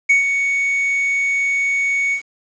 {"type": "tone with ADSR envelope", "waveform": "triangle", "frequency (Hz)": 2229, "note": "C#7", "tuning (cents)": 9, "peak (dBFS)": -7, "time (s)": [0.09, 2.22], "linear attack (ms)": 11, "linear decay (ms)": 130, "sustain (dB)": -7, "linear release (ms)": 89, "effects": ["resampled to 16000 Hz", "7-bit"]}